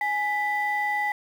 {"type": "tone pair together", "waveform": "sine", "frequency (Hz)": [833, 1981.2], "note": ["G#5", "B6"], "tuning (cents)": [5, 5], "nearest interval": "octave + minor third", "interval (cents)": 1500, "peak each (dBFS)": -25, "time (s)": [0.01, 1.12], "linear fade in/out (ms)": 2, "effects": ["tanh soft clip ceiling -17 dBFS", "8-bit"]}